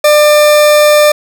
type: tone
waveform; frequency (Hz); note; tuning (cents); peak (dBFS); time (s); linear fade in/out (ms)
40% pulse; 597; D5; +28; -3; 0.04-1.12; 5
effects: none